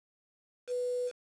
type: tone with quantisation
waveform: sine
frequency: 493.9 Hz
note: B4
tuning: in tune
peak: -30 dBFS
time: 0.67-1.12 s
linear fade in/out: 50 ms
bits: 8
effects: resampled to 22050 Hz